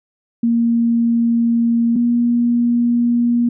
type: tone pair in turn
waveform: sine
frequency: 233.1 / 238.3 Hz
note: A#3 / A#3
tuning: 0 / +38 cents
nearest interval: unison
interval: 38 cents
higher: second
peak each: -12 dBFS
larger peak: neither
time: 0.43-1.96 / 1.96-3.49 s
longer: neither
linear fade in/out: 5 ms
effects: none